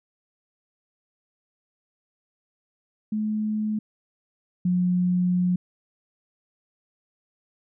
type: tone pair in turn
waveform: sine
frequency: 214.2 / 179.7 Hz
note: A3 / F3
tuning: -46 / +50 cents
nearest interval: minor third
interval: 304 cents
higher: first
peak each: -23 / -19 dBFS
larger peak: second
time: 3.12-3.79 / 4.65-5.56 s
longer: second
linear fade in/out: 5 ms
effects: none